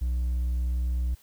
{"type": "tone with hard clipping", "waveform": "sine", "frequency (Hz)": 61.74, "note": "B1", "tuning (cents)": 0, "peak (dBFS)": -25, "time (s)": [0.01, 1.15], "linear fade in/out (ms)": 10, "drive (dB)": 2, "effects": ["white hiss -59 dBFS RMS until 1.22 s"]}